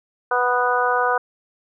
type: harmonic tone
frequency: 246.9 Hz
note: B3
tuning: in tune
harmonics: 2 / 3 / 4 / 5 / 6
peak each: -23 / -23 / -23 / -23 / -23 dBFS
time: 0.31-1.18 s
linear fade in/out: 5 ms
effects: none